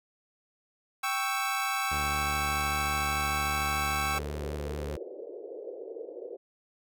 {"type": "chord", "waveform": "25% pulse", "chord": "C# diminished", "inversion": "second", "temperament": "equal", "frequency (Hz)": [784, 1108.7, 1318.5], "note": ["G5", "C#6", "E6"], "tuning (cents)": [0, 0, 0], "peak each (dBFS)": -29, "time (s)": [1.03, 4.19], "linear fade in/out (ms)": 10}
{"type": "tone with vibrato", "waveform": "sawtooth", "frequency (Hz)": 73.42, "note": "D2", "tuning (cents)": 0, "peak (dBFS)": -30, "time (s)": [1.91, 4.97], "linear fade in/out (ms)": 10, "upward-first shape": "square", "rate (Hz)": 5, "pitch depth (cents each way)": 17}
{"type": "band-pass noise", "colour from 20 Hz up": "white", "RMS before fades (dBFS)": -41, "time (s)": [4.14, 6.37], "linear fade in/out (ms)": 10, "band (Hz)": [370, 520], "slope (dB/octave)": 48}
{"effects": []}